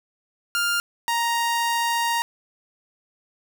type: tone pair in turn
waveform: sawtooth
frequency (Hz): 1400 / 934.4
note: F6 / A#5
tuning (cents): +4 / +4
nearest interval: perfect fifth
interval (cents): 700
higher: first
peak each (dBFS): -17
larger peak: neither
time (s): 0.55-0.8 / 1.08-2.22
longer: second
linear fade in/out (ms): 0
effects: none

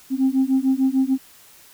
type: beating tone pair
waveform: sine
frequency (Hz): 261.6 / 268.3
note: C4 / C4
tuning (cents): 0 / +44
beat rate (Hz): 6.7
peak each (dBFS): -18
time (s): 0.1-1.18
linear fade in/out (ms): 50
effects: tanh soft clip ceiling -11 dBFS + white hiss -49 dBFS RMS until 1.73 s

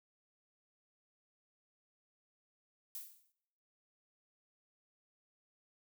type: noise with exponential decay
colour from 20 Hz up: violet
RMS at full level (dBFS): -42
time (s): 2.95-3.32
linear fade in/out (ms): 2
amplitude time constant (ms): 80
effects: noise-tail reverb RT60 0.9 s tail -24 dB re dry

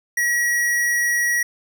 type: tone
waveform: square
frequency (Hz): 1914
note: A#6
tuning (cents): +45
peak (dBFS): -18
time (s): 0.17-1.43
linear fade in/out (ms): 5
effects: none

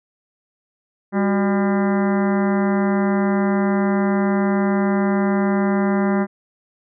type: harmonic tone with a mistuned harmonic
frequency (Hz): 200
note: G3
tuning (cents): +35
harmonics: 1 / 2 / 3 / 4 / 5 / 6 / 7 / 8 / 9 / 10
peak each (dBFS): -17 / -23 / -27 / -29 / -31 / -33 / -34 / -35 / -36 / -37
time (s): 1.12-6.27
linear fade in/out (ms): 50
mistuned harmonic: 2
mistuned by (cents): -120
effects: none

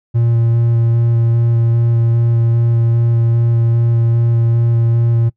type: tone with vibrato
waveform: triangle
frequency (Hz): 116.54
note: A#2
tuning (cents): 0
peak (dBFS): -8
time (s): 0.14-5.3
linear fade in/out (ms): 20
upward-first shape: square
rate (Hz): 2.5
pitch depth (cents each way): 9
effects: noise-tail reverb RT60 0.1 s tail -22 dB re dry

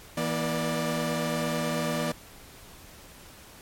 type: tone cluster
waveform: sawtooth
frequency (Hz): 163 / 240 / 590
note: E3 / B3 / D5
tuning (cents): -19 / -49 / +8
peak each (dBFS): -27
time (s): 0.17-2.12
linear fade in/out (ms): 5
effects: pink hiss -49 dBFS RMS until 3.61 s + MP3 64 kbps

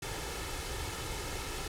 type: noise with comb filter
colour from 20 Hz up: pink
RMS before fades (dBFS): -38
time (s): 0.02-1.68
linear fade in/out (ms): 5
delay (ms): 2.3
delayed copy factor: +0.55
effects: low-pass 11000 Hz 12 dB/octave

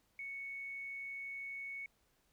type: tone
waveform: triangle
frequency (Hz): 2217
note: C#7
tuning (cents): 0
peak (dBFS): -38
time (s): 0.19-1.86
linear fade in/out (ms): 2
effects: tanh soft clip ceiling -40 dBFS + pink hiss -75 dBFS RMS until 2.32 s

